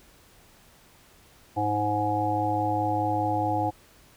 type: harmonic tone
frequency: 104.8 Hz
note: G#2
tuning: 16 cents sharp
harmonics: 1 / 3 / 5 / 7 / 8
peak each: -31 / -30 / -33 / -28 / -28 dBFS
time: 1.56-3.71 s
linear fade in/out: 20 ms
effects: pink hiss -56 dBFS RMS until 4.16 s